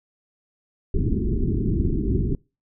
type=low-pass noise; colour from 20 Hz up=pink; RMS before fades=-22 dBFS; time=0.94-2.35 s; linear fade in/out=2 ms; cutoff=400 Hz; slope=96 dB/octave; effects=noise-tail reverb RT60 0.3 s tail -25 dB re dry